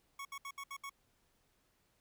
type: tone bursts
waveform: 25% pulse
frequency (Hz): 1108.7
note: C#6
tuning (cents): 0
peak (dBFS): -39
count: 6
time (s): 0.19-0.896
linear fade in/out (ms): 5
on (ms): 61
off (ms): 68
effects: pink hiss -75 dBFS RMS until 2 s